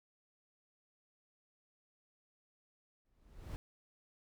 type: noise with exponential growth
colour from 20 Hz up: brown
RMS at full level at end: -40 dBFS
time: 3.05-3.56 s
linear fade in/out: 0 ms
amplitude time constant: 110 ms
effects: none